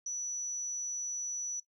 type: tone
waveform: sine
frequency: 5920 Hz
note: F#8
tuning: in tune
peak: -33 dBFS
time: 0.06-1.6 s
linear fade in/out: 5 ms
effects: noise-tail reverb RT60 0.1 s tail -17 dB re dry + tanh soft clip ceiling -29 dBFS